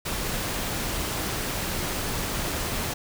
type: noise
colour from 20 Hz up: pink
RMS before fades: -29 dBFS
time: 0.05-2.94 s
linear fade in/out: 10 ms
effects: none